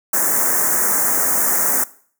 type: band-stop noise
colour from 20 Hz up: white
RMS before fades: -17 dBFS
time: 0.13-1.84 s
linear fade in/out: 5 ms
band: 1900 to 6200 Hz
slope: 48 dB/octave
effects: noise-tail reverb RT60 0.5 s tail -19 dB re dry + high-pass 200 Hz 12 dB/octave